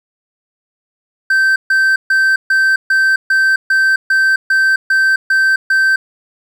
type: tone bursts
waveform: triangle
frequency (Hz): 1554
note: G6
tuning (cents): -16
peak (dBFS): -7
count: 12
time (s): 1.3-5.96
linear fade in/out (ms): 5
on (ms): 260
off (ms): 140
effects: none